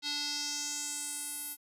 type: tone with band-pass filter sweep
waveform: square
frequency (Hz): 291.9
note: D4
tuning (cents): -10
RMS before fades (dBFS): -37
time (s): 0.02-1.57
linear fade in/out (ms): 50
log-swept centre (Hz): 4200 to 12000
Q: 3.3
effects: none